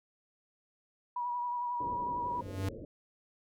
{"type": "tone with vibrato", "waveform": "sine", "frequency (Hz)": 970, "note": "B5", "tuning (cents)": -31, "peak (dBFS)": -32, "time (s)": [1.16, 2.41], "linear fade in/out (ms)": 5, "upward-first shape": "sine", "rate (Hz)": 11, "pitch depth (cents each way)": 28}
{"type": "low-pass noise", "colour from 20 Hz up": "white", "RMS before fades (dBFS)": -45, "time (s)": [1.8, 2.85], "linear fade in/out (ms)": 2, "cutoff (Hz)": 580, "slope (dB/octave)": 96}
{"type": "tone with exponential growth", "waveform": "square", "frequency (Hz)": 96.4, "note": "G2", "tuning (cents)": -28, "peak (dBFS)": -30, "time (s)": [2.13, 2.69], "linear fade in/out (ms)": 5, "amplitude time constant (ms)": 120}
{"effects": []}